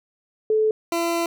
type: tone pair in turn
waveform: sine / 20% pulse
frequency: 434.1 / 338.1 Hz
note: A4 / E4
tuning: -23 / +44 cents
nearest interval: major third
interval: 433 cents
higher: first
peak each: -16 dBFS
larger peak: neither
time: 0.5-0.71 / 0.92-1.26 s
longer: second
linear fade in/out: 2 ms
effects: none